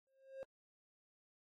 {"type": "tone with exponential growth", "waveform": "triangle", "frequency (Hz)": 535, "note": "C5", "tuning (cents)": 38, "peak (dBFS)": -40, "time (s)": [0.07, 0.43], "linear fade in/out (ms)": 0, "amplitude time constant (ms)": 78, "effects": ["AAC 32 kbps"]}